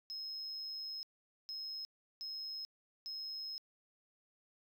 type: tone bursts at uneven times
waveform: sine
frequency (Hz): 5150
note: E8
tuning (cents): -41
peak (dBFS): -39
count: 4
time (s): 0.1-1.03 / 1.49-1.85 / 2.21-2.65 / 3.06-3.58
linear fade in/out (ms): 0
effects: tanh soft clip ceiling -39 dBFS + 13-bit